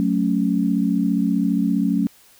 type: chord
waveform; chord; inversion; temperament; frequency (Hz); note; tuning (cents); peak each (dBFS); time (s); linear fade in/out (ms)
sine; F# minor; none; equal; 185 / 220 / 277.2; F#3 / A3 / C#4; 0 / 0 / 0; -21; 0-2.07; 0
effects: white hiss -52 dBFS RMS until 2.39 s